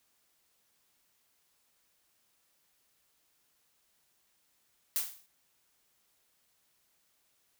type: noise with exponential decay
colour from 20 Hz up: blue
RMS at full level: -28 dBFS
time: 4.96-5.26 s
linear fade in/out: 0 ms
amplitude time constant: 64 ms
effects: white hiss -73 dBFS RMS until 7.59 s